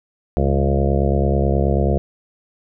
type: harmonic tone with a mistuned harmonic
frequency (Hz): 69.3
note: C#2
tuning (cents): 0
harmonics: 1 / 2 / 3 / 5 / 6 / 7 / 8 / 9 / 10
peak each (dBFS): -18 / -21 / -23 / -25 / -26 / -26 / -27 / -28 / -28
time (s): 0.37-1.98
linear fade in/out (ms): 0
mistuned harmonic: 1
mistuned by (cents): +39
effects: none